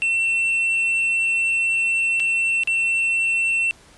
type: tone with dropouts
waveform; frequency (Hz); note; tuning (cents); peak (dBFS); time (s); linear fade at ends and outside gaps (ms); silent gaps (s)
triangle; 2698; E7; +40; -16; 0.02-3.71; 0; 2.198-2.202 / 2.635-2.674
effects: pink hiss -50 dBFS RMS until 3.97 s + resampled to 24000 Hz